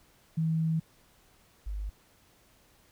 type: tone pair in turn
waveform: sine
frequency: 161.1 / 50.74 Hz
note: E3 / G#1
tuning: -39 / -40 cents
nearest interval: octave + minor sixth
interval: 2001 cents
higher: first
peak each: -25 / -32 dBFS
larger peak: first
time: 0.37-0.8 / 1.66-1.9 s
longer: first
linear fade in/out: 10 ms
effects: pink hiss -63 dBFS RMS until 2.91 s